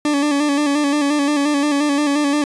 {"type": "tone with vibrato", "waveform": "40% pulse", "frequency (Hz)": 289.6, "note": "D4", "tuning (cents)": -24, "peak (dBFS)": -14, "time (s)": [0.05, 2.44], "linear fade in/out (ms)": 2, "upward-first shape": "square", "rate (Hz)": 5.7, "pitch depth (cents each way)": 45, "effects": ["resampled to 22050 Hz"]}